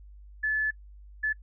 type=tone bursts at uneven times; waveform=sine; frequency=1730 Hz; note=A6; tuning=30 cents flat; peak=-24 dBFS; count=2; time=0.43-0.71 / 1.23-1.33 s; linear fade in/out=10 ms; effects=noise-tail reverb RT60 0.1 s tail -25 dB re dry + added 50 Hz sine -46 dBFS peak until 1.42 s